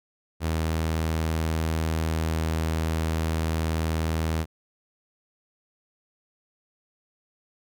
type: tone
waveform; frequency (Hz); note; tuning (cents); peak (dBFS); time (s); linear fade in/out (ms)
sawtooth; 80.3; E2; -45; -20; 0.4-4.46; 50
effects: none